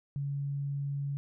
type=tone; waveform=sine; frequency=140.9 Hz; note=C#3; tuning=29 cents sharp; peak=-31 dBFS; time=0.16-1.17 s; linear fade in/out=0 ms; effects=none